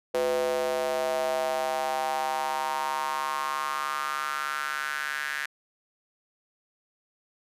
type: tone with high-pass filter sweep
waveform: square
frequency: 71.6 Hz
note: D2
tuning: 43 cents flat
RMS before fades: -29 dBFS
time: 0.14-5.46 s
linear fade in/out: 5 ms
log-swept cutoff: 490 to 1700 Hz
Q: 4.8
effects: resampled to 32000 Hz